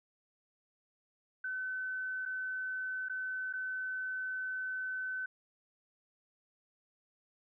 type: tone with dropouts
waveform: sine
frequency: 1518 Hz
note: F#6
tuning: 44 cents sharp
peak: -35 dBFS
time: 1.44-5.26 s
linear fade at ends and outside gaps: 5 ms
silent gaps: 2.254-2.259 / 3.086-3.096 / 3.528-3.535 s
effects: none